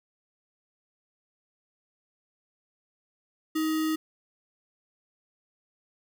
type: tone with sample-and-hold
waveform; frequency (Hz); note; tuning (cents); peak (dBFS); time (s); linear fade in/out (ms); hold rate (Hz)
sine; 314.8; D#4; +20; -24; 3.55-3.96; 10; 1575
effects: none